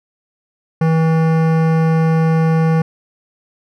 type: tone with hard clipping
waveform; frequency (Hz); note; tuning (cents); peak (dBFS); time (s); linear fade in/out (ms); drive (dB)
sine; 161.5; E3; -35; -13; 0.81-2.82; 5; 17
effects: none